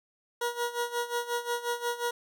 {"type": "tone with tremolo", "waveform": "20% pulse", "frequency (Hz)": 478.5, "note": "A#4", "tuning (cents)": 45, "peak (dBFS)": -22, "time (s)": [0.41, 2.11], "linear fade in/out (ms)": 5, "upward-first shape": "sine", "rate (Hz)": 5.6, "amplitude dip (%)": 80, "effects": []}